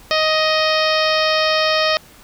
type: harmonic tone with a mistuned harmonic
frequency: 625 Hz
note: D#5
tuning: 8 cents sharp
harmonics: 1 / 2 / 3 / 4 / 5 / 6 / 7 / 8 / 9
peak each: -18 / -21 / -23 / -24 / -25 / -26 / -26 / -27 / -28 dBFS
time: 0.11-1.97 s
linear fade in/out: 0 ms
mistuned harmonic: 9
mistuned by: -51 cents
effects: pink hiss -45 dBFS RMS until 2.23 s